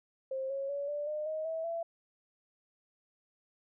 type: tone with pitch steps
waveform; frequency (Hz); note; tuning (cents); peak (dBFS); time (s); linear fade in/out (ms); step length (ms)
sine; 530 / 548.1 / 566.7 / 586 / 606 / 626.6 / 648 / 670.1; C5 / C#5 / C#5 / D5 / D#5 / D#5 / E5 / E5; +22 / -20 / +38 / -4 / -46 / +12 / -30 / +28; -33; 0.31-1.83; 5; 190
effects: none